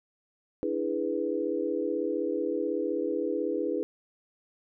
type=chord; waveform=sine; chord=E dominant seventh; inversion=third; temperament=equal; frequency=293.7 / 329.6 / 415.3 / 493.9 Hz; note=D4 / E4 / G#4 / B4; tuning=0 / 0 / 0 / 0 cents; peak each=-34 / -32 / -32 / -32 dBFS; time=0.63-3.83 s; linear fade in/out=0 ms; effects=none